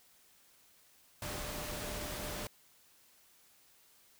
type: tone in noise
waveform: sine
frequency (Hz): 596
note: D5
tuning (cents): +25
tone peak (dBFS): -48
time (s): 1.22-2.47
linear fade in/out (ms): 2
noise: pink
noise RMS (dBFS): -41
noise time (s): 1.22-2.47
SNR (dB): -10
effects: white hiss -65 dBFS RMS until 4.19 s